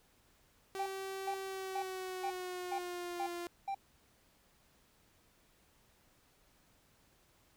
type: tone with pitch glide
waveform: sawtooth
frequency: 385.6 to 347.5 Hz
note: G4 to F4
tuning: -28 to -9 cents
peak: -36 dBFS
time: 0.75-3.47 s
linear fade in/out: 0 ms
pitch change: -181 cents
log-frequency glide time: 1.44-3.29 s
type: tone bursts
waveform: triangle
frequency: 787 Hz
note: G5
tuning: 7 cents sharp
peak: -33 dBFS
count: 7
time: 0.79-3.747 s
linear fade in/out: 5 ms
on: 71 ms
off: 410 ms
effects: pink hiss -69 dBFS RMS until 7.56 s